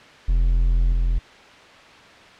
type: tone with level steps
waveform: triangle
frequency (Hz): 42.59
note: F1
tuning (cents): -43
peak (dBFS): -13 / -15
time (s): 0.28-1.19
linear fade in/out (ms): 10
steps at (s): 0.92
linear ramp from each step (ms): 2
effects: white hiss -45 dBFS RMS until 2.39 s + low-pass 3000 Hz 12 dB/octave